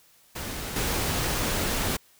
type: noise with level steps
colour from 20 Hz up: pink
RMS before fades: -34 / -27 dBFS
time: 0.35-1.97 s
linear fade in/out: 10 ms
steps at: 0.76 s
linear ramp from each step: 2 ms
effects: white hiss -59 dBFS RMS until 2.19 s